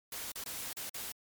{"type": "noise with dropouts", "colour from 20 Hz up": "white", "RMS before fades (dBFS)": -41, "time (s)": [0.12, 1.12], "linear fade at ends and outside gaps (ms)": 2, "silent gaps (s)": [[0.318, 0.356], [0.439, 0.46], [0.73, 0.768], [0.895, 0.943]], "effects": ["MP3 96 kbps"]}